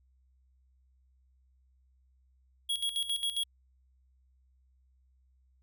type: tone with tremolo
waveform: square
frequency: 3320 Hz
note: G#7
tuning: 1 cent flat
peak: -29 dBFS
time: 2.69-3.44 s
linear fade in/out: 10 ms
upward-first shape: square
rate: 7.4 Hz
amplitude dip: 70%
effects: added 64 Hz sine -64 dBFS peak until 5.62 s